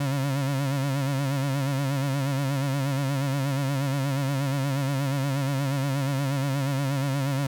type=tone with vibrato; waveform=35% pulse; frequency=137.7 Hz; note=C#3; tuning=11 cents flat; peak=-22 dBFS; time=0-7.47 s; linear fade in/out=5 ms; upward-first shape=sine; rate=8.4 Hz; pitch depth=74 cents each way; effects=none